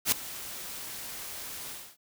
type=noise with ADSR envelope; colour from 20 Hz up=white; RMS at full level=-22 dBFS; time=0.05-1.97 s; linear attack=71 ms; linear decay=3 ms; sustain=-18 dB; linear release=270 ms; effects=none